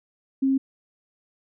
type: tone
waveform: sine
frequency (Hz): 268.4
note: C4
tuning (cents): +44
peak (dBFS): -18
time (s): 0.42-0.58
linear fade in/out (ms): 10
effects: none